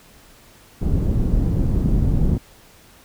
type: low-pass noise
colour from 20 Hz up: pink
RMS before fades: -18 dBFS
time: 0.81-2.38 s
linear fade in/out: 10 ms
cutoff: 220 Hz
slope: 12 dB/octave
effects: pink hiss -49 dBFS RMS until 3.04 s